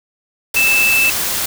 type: tone in noise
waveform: sine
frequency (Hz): 2637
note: E7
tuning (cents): 0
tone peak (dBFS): -11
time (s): 0.56-1.1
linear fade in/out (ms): 5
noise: white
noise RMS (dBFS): -19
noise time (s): 0.54-1.46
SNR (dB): +5
effects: none